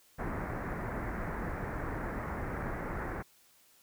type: low-pass noise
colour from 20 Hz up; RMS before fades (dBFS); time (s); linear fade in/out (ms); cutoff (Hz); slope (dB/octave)
pink; -37; 0.18-3.23; 20; 2000; 48
effects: white hiss -64 dBFS RMS until 3.82 s